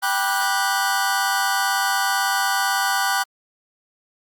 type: chord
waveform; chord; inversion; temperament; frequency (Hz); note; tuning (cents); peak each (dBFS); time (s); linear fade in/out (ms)
sawtooth; G major seventh; none; just; 784 / 980 / 1176 / 1470; G5 / B5 / D6 / F#6; 0 / -14 / +2 / -12; -19 / -22 / -22 / -19; 0.02-3.24; 20
effects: Opus 32 kbps